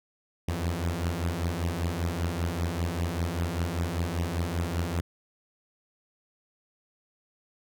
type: beating tone pair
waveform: sawtooth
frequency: 82.41 / 87.51 Hz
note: E2 / F2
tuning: 0 / +4 cents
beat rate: 5.1 Hz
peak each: -27 / -26 dBFS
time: 0.48-5.01 s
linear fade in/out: 5 ms
effects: none